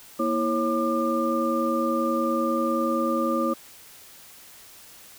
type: tone cluster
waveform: sine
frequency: 237 / 327.3 / 546 / 1198 Hz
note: A#3 / E4 / C#5 / D6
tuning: +29 / -12 / -26 / +34 cents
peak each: -27 dBFS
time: 0.19-3.54 s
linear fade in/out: 10 ms
effects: white hiss -48 dBFS RMS until 5.18 s